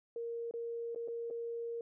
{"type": "tone with dropouts", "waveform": "sine", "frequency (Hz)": 466.2, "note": "A#4", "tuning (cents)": 0, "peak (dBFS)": -37, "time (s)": [0.16, 1.81], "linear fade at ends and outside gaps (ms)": 2, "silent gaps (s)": [[0.511, 0.538], [0.948, 0.959], [1.077, 1.083], [1.302, 1.308]], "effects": []}